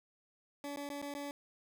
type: tone with dropouts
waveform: 20% pulse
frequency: 285.7 Hz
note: D4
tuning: 48 cents flat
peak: -35 dBFS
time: 0.64-1.31 s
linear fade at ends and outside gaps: 1 ms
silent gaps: 0.761-0.771 / 0.89-0.9 / 1.018-1.025 / 1.14-1.15 s
effects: none